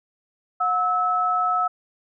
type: tone pair together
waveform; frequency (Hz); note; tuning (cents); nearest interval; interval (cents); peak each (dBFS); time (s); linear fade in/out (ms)
sine; 724.6 / 1300; F#5 / E6; -36 / -24; minor seventh; 1012; -24 / -20; 0.6-1.68; 10
effects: none